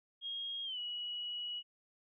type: tone with pitch glide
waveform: sine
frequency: 3261 to 2922 Hz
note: G#7 to F#7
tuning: -32 to -22 cents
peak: -38 dBFS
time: 0.21-1.63 s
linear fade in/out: 50 ms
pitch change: -190 cents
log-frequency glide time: 0.64-0.79 s
effects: none